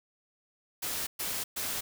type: noise bursts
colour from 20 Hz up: white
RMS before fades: -34 dBFS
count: 3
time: 0.82-1.81 s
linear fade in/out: 10 ms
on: 250 ms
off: 120 ms
effects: none